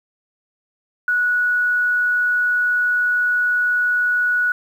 sine tone, 1467 Hz, F#6, 15 cents flat, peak -15 dBFS, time 1.08-4.52 s, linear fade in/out 2 ms, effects 8-bit

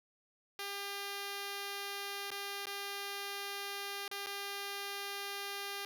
5% pulse tone with dropouts, 400 Hz, G4, 35 cents sharp, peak -28 dBFS, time 0.59-5.85 s, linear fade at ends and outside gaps 1 ms, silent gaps 2.305-2.315 / 2.656-2.668 / 4.079-4.113 / 4.262-4.269 s, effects none

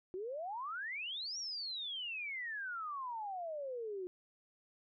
sine exponential two-way sweep, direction up then down, 354.5 to 5770 to 354.5 Hz, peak -39 dBFS, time 0.14-4.07 s, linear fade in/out 0 ms, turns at 1.38 s, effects none

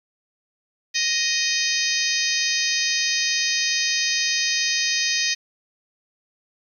harmonic tone, 622.3 Hz, D#5, in tune, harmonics 3 / 4 / 5 / 6 / 7 / 8 / 9 / 10, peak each -27 / -27 / -32 / -29 / -29 / -26 / -32 / -27 dBFS, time 0.94-5.35 s, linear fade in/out 20 ms, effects 9-bit

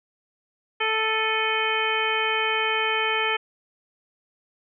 harmonic tone with a mistuned harmonic, 440 Hz, A4, in tune, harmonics 1 / 2 / 3 / 4 / 5 / 6 / 7, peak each -29 / -29 / -29 / -29 / -29 / -29 / -29 dBFS, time 0.8-3.37 s, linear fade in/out 10 ms, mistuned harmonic 6, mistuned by -95 cents, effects none

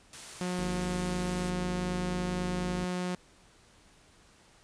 white noise, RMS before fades -45 dBFS, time 0.13-1.5 s, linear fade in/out 2 ms
sawtooth tone, 180.4 Hz, F#3, 44 cents flat, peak -27 dBFS, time 0.41-3.15 s, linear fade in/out 0 ms
click train, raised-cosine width 3 ms, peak -28 dBFS, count 177, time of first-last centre 0.59-2.841 s, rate 78.2 Hz
effects pink hiss -60 dBFS RMS until 4.63 s + resampled to 22050 Hz

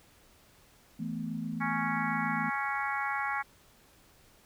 sine chord, E suspended fourth, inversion none, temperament just, 164.81 / 219.8 / 247.2 Hz, E3 / A3 / B3, 0 / -2 / +2 cents, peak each -38 / -36 / -38 dBFS, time 0.99-2.5 s, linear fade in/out 10 ms
harmonic tone, 277.2 Hz, C#4, in tune, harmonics 3 / 4 / 5 / 6 / 7 / 8, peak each -35 / -36 / -37 / -38 / -38 / -39 dBFS, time 1.6-3.43 s, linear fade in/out 20 ms
effects pink hiss -61 dBFS RMS until 4.45 s

